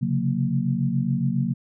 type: tone cluster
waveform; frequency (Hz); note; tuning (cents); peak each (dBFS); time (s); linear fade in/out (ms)
sine; 132.4 / 139.6 / 179.6 / 229.7; C3 / C#3 / F3 / A#3; +21 / +13 / +49 / -25; -26; 0.01-1.54; 20
effects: none